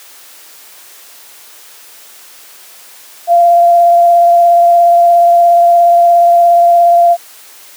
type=tone with vibrato; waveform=sine; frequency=690 Hz; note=F5; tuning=21 cents flat; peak=-3 dBFS; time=3.27-7.17 s; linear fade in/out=50 ms; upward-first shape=triangle; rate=17 Hz; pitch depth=15 cents each way; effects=white hiss -37 dBFS RMS until 7.76 s + high-pass 400 Hz 12 dB/octave